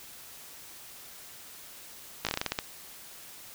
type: slowing click train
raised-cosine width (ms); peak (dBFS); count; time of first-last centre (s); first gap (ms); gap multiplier
0.2; -11; 10; 2.25-2.589; 17; 1.19
effects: white hiss -48 dBFS RMS until 3.54 s